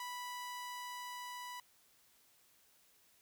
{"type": "tone with level ramp", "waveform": "sawtooth", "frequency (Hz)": 986, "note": "B5", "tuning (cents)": -3, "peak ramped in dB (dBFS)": [-38, -41], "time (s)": [0, 1.6], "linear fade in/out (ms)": 2, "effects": ["white hiss -69 dBFS RMS until 3.21 s"]}